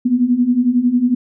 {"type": "beating tone pair", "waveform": "sine", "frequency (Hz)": [238.3, 249.3], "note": ["A#3", "B3"], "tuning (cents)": [38, 16], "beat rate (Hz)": 11, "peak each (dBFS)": [-17, -13], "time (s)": [0.05, 1.15], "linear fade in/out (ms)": 10, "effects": []}